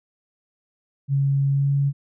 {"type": "tone with pitch glide", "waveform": "sine", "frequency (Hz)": [138.59, 140.2], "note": ["C#3", "C#3"], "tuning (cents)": [0, 20], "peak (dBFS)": -17, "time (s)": [1.08, 1.93], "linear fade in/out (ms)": 50, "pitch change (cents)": 20, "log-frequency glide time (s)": [1.49, 1.71], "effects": []}